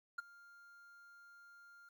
triangle tone with ADSR envelope, 1400 Hz, F6, 4 cents sharp, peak -34 dBFS, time 0.18-1.89 s, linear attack 8 ms, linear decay 17 ms, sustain -22 dB, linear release 5 ms, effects 12-bit

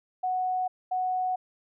sine tone pair in turn, 739 / 739 Hz, F#5 / F#5, -2 / -2 cents, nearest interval unison, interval 0 cents, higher neither, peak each -25 dBFS, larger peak neither, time 0.23-0.68 / 0.91-1.36 s, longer neither, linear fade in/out 10 ms, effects none

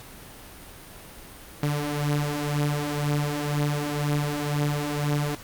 sawtooth beating tone pair, 145.4 / 147.4 Hz, D3 / D3, -17 / +7 cents, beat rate 2 Hz, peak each -25 / -22 dBFS, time 1.63-5.35 s, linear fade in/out 2 ms, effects pink hiss -44 dBFS RMS until 5.43 s + Opus 48 kbps

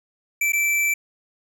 square tone with dropouts, 2329 Hz, D7, 15 cents flat, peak -19 dBFS, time 0.41-0.94 s, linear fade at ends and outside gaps 5 ms, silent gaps 0.522-0.532 s, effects none

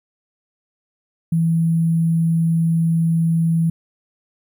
sine tone with sample-and-hold, 164.81 Hz, E3, in tune, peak -14 dBFS, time 1.32-3.7 s, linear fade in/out 5 ms, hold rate 11025 Hz, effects none

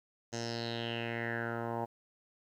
10% pulse tone with low-pass filter sweep, 116.54 Hz, A#2, in tune, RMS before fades -37 dBFS, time 0.32-1.86 s, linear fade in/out 20 ms, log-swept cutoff 6400 to 880 Hz, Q 5.3, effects 11-bit

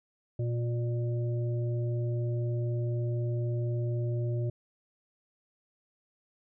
harmonic tone, 119.2 Hz, A#2, 39 cents sharp, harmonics 1 / 3 / 5, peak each -28 / -38 / -42 dBFS, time 0.39-4.5 s, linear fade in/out 5 ms, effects none

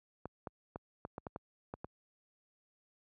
clicks, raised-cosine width 1 ms, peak -27 dBFS, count 9, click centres 0.256 / 0.472 / 0.759 / 1.051 / 1.181 / 1.268 / 1.361 / 1.739 / 1.845 s, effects high-pass 60 Hz 12 dB/octave

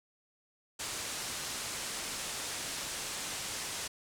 white low-pass noise, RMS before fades -39 dBFS, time 0.79-3.88 s, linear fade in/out 10 ms, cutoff 9400 Hz, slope 24 dB/octave, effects none

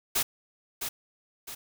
white noise with echo, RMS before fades -26 dBFS, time 0.15-0.23 s, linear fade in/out 10 ms, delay 660 ms, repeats 2, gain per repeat -7 dB, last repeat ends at 1.55 s, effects none

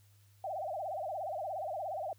sine tone with vibrato, 688 Hz, F5, 26 cents flat, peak -35 dBFS, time 0.44-2.13 s, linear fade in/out 2 ms, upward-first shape sine, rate 17 Hz, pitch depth 240 cents each way, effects added 101 Hz sine -61 dBFS peak until 2.18 s + white hiss -70 dBFS RMS until 2.18 s

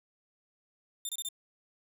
15% pulse tone bursts, 3598 Hz, A7, 38 cents sharp, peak -27 dBFS, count 4, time 1.05-1.288 s, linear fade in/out 2 ms, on 40 ms, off 26 ms, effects 10-bit

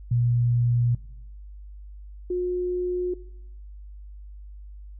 sine tone pair in turn, 120 / 359.6 Hz, B2 / F#4, -49 / -49 cents, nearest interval octave + perfect fifth, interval 1900 cents, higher second, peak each -19 / -23 dBFS, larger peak first, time 0.11-0.95 / 2.3-3.14 s, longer neither, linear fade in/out 5 ms, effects noise-tail reverb RT60 0.7 s tail -18 dB re dry + added 50 Hz sine -39 dBFS peak until 4.99 s

